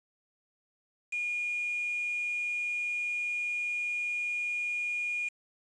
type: tone with quantisation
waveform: sine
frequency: 2435 Hz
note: D#7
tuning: 38 cents flat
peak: -30 dBFS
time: 1.12-5.29 s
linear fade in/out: 10 ms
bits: 7
effects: resampled to 22050 Hz